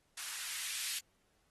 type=noise with band-pass filter sweep; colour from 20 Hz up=violet; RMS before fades=-41 dBFS; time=0.17-0.99 s; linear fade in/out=5 ms; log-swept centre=1300 to 2600 Hz; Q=1.1; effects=pink hiss -75 dBFS RMS until 1.5 s + AAC 32 kbps